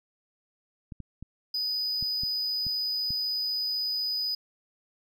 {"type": "clicks", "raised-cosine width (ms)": 5, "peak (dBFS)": -27, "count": 7, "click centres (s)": [0.922, 1.003, 1.226, 2.026, 2.235, 2.667, 3.106]}
{"type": "tone", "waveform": "triangle", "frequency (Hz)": 4978, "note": "D#8", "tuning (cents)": 0, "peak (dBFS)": -26, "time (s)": [1.54, 4.35], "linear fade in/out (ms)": 5}
{"effects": []}